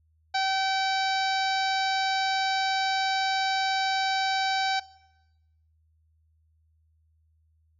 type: harmonic tone with a mistuned harmonic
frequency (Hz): 769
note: G5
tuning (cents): -33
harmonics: 1 / 2 / 3 / 4 / 5 / 6 / 7 / 8 / 9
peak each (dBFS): -25 / -31 / -35 / -40 / -33 / -35 / -39 / -48 / -48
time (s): 0.34-4.8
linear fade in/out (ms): 10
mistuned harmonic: 5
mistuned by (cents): +19
effects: noise-tail reverb RT60 1.0 s tail -21 dB re dry + added 79 Hz sine -63 dBFS peak until 7.79 s